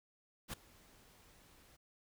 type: noise with ADSR envelope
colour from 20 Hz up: pink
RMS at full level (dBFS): -41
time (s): 0.48-1.77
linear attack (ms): 52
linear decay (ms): 7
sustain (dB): -23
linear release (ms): 16
effects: none